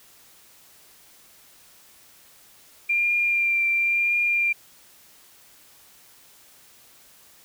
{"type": "tone with vibrato", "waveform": "sine", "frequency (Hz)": 2385, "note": "D7", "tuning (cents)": 26, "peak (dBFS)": -19, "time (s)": [2.89, 4.53], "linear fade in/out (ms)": 10, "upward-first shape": "triangle", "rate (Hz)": 0.96, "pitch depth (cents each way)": 21, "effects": ["white hiss -53 dBFS RMS until 7.44 s"]}